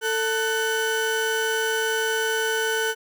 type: tone pair together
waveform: 35% pulse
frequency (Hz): 444.7 / 1495.8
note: A4 / F#6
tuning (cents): +18 / +18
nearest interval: octave + major sixth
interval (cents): 2100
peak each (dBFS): -23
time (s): 0.01-2.95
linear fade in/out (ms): 50
effects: none